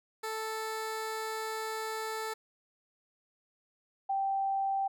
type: tone pair in turn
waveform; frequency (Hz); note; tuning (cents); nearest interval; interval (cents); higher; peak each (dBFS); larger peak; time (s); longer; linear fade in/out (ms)
15% pulse / sine; 440 / 781.5; A4 / G5; 0 / -6; minor seventh; 994; second; -28; neither; 0.23-2.34 / 4.09-4.88; first; 10
effects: none